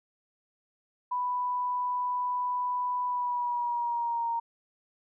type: tone with pitch glide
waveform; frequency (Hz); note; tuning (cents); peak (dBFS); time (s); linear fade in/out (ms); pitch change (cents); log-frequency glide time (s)
sine; 990 to 929.1; B5 to A#5; +4 to -6; -27; 1.11-4.4; 10; -110; 3.06-4.29
effects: none